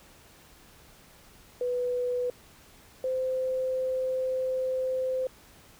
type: tone pair in turn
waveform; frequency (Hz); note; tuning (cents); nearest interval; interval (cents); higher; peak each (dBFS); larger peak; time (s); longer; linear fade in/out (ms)
sine; 493.9 / 517.1; B4 / C5; 0 / -20; minor second; 80; second; -26; neither; 1.61-2.3 / 3.04-5.27; second; 2
effects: pink hiss -55 dBFS RMS until 5.79 s